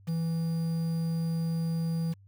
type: tone with quantisation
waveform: triangle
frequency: 164.81 Hz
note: E3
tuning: in tune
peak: -25 dBFS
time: 0.07-2.14 s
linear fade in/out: 20 ms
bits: 8
effects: added 98 Hz sine -53 dBFS peak until 2.27 s